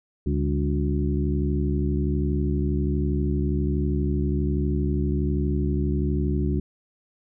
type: harmonic tone with a mistuned harmonic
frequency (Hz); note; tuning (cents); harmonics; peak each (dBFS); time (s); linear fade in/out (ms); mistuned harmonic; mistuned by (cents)
72.4; D2; -24; 1 / 2 / 3 / 4 / 5; -24 / -27 / -29 / -30 / -31; 0.26-6.6; 5; 3; -91
effects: none